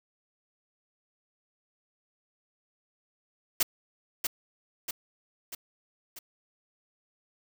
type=noise with echo; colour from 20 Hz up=white; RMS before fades=-24 dBFS; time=3.6-3.63 s; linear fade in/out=5 ms; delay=640 ms; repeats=4; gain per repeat=-5 dB; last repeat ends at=6.19 s; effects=none